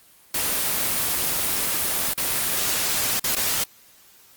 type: noise with dropouts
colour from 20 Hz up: white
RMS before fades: -23 dBFS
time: 0.34-3.64 s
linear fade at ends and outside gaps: 5 ms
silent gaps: 2.137-2.176 / 3.196-3.239 / 3.354-3.364 s
effects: white hiss -53 dBFS RMS until 4.36 s + Opus 24 kbps